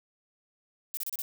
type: noise bursts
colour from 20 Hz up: violet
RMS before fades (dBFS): -34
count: 5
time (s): 0.94-1.219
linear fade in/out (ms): 0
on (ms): 31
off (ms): 31
effects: none